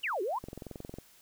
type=exponential two-way sweep; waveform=sine; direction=down then up; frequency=3136 to 350 to 1113 Hz; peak=-30 dBFS; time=0.03-0.39 s; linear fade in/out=10 ms; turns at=0.22 s
type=click train; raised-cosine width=2 ms; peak=-28 dBFS; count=13; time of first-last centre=0.44-0.985 s; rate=22 Hz
effects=white hiss -60 dBFS RMS until 1.21 s